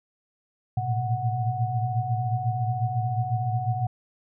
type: tone cluster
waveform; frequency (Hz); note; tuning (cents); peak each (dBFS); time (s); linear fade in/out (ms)
sine; 110.9 / 116.7 / 124.9 / 739; A2 / A#2 / B2 / F#5; +14 / +2 / +20 / -2; -29; 0.77-3.87; 5
effects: none